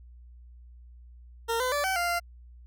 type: tone with pitch steps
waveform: 20% pulse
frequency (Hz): 459.7 / 507 / 580 / 762 / 697 / 693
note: A#4 / B4 / D5 / G5 / F5 / F5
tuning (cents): -24 / +45 / -22 / -49 / -4 / -14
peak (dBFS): -21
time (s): 1.48-2.2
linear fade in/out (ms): 20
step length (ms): 120
effects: added 60 Hz sine -47 dBFS peak until 2.66 s